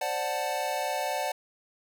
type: chord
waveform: square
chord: D dominant seventh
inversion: third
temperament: equal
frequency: 523.3 / 587.3 / 740 / 880 Hz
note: C5 / D5 / F#5 / A5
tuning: 0 / 0 / 0 / 0 cents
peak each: -38 / -34 / -33 / -35 dBFS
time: 0.01-1.32 s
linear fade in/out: 5 ms
effects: none